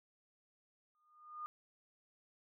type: tone with exponential growth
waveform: sine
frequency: 1220 Hz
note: D#6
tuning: 34 cents flat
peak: -39 dBFS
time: 0.95-1.46 s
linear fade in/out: 0 ms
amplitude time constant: 110 ms
effects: none